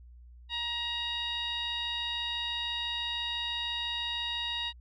15% pulse tone with low-pass filter, 946 Hz, A#5, 25 cents sharp, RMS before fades -34 dBFS, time 0.49-4.73 s, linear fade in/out 50 ms, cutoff 3600 Hz, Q 6.6, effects added 60 Hz sine -49 dBFS peak until 4.8 s

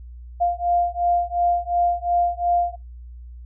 sine beating tone pair, 698 / 700.8 Hz, F5 / F5, -1 / +6 cents, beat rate 2.8 Hz, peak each -21 dBFS, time 0.4-2.76 s, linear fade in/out 20 ms, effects noise-tail reverb RT60 0.2 s tail -23 dB re dry + added 60 Hz sine -36 dBFS peak until 3.45 s

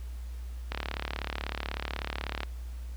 click train, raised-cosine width 0.3 ms, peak -16 dBFS, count 63, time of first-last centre 0.72-2.433 s, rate 36.2 Hz, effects added 60 Hz sine -36 dBFS peak until 2.96 s + pink hiss -57 dBFS RMS until 2.96 s

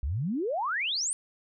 sine exponential sweep, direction up, 59.9 to 9397 Hz, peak -27 dBFS, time 0.03-1.13 s, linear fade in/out 0 ms, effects none

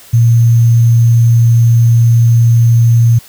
sine tone with sample-and-hold, 116.54 Hz, A#2, in tune, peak -4 dBFS, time 0.13-3.19 s, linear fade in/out 10 ms, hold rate 6300 Hz, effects white hiss -38 dBFS RMS until 3.28 s

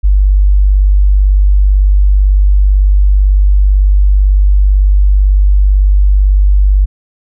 sine tone, 49 Hz, G1, in tune, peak -4 dBFS, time 0.03-6.86 s, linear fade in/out 20 ms, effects none

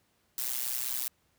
blue noise with amplitude modulation, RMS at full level -29 dBFS, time 0.38-1.08 s, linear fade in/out 2 ms, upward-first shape sine, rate 125 Hz, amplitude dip 100%, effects pink hiss -71 dBFS RMS until 1.38 s + high-pass 60 Hz 12 dB/octave

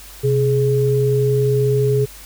sine tone pair together, 128.77 / 419.6 Hz, C3 / G#4, -27 / +18 cents, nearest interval octave + minor sixth, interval 2045 cents, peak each -16 dBFS, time 0.23-2.06 s, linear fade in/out 20 ms, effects added 50 Hz sine -41 dBFS peak until 2.25 s + white hiss -40 dBFS RMS until 2.25 s

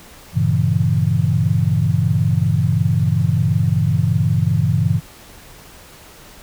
sine chord, G diminished seventh, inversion none, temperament equal with one note detuned, 98 / 116.54 / 139.47 / 164.81 Hz, G2 / Bb2 / Db3 / Fb3, 0 / 0 / +11 / 0 cents, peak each -19 dBFS, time 0.33-5.01 s, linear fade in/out 50 ms, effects pink hiss -42 dBFS RMS until 6.42 s

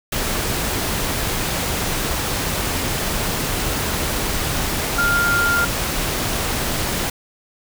sine tone in noise, 1400 Hz, F6, 4 cents sharp, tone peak -16 dBFS, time 4.98-5.65 s, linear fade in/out 5 ms, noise pink, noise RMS -22 dBFS, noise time 0.12-7.1 s, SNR +3 dB, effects none

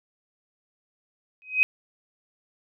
sine tone with exponential growth, 2521 Hz, D#7, 22 cents sharp, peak -12 dBFS, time 1.42-1.63 s, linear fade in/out 0 ms, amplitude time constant 44 ms, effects none

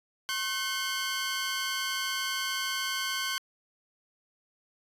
15% pulse tone pair together, 1078.3 / 1525 Hz, C#6 / G6, -48 / -48 cents, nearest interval tritone, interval 600 cents, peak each -27 / -25 dBFS, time 0.29-3.38 s, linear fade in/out 0 ms, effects resampled to 32000 Hz

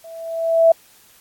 sine tone with level ramp, 659.3 Hz, E5, in tune, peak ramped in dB -36 to -6 dBFS, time 0.04-0.72 s, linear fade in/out 5 ms, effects white hiss -51 dBFS RMS until 1.2 s + AAC 64 kbps

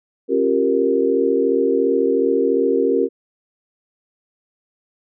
sine chord, G half-diminished seventh, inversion second, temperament equal with one note detuned, 271 / 349.2 / 392 / 466.2 Hz, Db4 / F4 / G4 / Bb4, -39 / 0 / 0 / 0 cents, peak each -21 / -23 / -19 / -18 dBFS, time 0.28-3.09 s, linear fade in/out 50 ms, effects none

